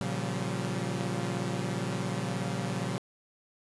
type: chord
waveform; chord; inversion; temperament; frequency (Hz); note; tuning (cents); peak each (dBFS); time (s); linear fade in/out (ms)
sawtooth; G half-diminished seventh; first; equal with one note detuned; 116.54 / 138.59 / 174.61 / 191.63; Bb2 / Db3 / F3 / G3; 0 / 0 / 0 / -39; -32; 0.01-2.98; 0
effects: resampled to 24000 Hz + 9-bit